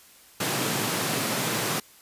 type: high-pass noise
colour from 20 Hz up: pink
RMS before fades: -27 dBFS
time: 0.4-1.8 s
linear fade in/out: 5 ms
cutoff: 110 Hz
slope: 96 dB/octave
effects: white hiss -53 dBFS RMS until 2.01 s + resampled to 32000 Hz